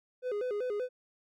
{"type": "tone with vibrato", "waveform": "triangle", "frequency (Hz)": 455.9, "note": "A#4", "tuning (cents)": -39, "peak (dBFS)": -29, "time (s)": [0.22, 0.89], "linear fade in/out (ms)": 50, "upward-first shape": "square", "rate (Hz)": 5.2, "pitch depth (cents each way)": 170, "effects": []}